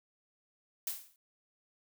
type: noise with exponential decay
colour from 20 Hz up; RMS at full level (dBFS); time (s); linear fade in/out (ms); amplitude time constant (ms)
blue; -33; 0.87-1.16; 1; 63
effects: none